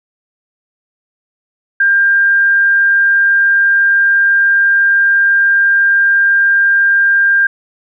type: tone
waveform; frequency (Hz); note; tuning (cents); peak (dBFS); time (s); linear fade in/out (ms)
sine; 1597; G6; +32; -7; 1.8-7.47; 5
effects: none